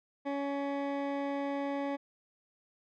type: tone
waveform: 20% pulse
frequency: 280.6 Hz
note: C#4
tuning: 21 cents sharp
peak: -27 dBFS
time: 0.25-1.97 s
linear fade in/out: 20 ms
effects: low-pass 2000 Hz 12 dB/octave